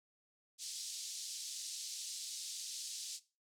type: band-pass noise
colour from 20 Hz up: pink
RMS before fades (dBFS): -45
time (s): 0.58-3.2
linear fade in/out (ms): 50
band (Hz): 4100 to 8800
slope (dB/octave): 24
effects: noise-tail reverb RT60 0.3 s tail -17 dB re dry